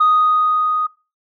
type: tone with level ramp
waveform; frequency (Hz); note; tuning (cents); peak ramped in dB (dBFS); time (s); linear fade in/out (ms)
sine; 1244.5; D#6; 0; -8 to -16; 0-0.87; 10
effects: noise-tail reverb RT60 0.3 s tail -22 dB re dry + tanh soft clip ceiling -7 dBFS